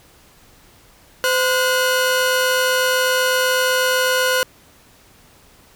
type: tone pair together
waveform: sawtooth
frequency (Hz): 513 / 1451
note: C5 / F#6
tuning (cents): -34 / -34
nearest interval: octave + tritone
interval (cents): 1800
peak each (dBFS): -14 / -15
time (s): 1.24-4.43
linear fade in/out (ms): 0
effects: pink hiss -50 dBFS RMS until 5.75 s